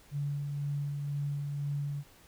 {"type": "tone with tremolo", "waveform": "sine", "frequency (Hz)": 143.4, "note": "D3", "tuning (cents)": -41, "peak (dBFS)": -30, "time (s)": [0.11, 2.04], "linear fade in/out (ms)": 50, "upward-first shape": "sine", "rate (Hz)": 2, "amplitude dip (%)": 30, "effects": ["pink hiss -59 dBFS RMS until 2.27 s"]}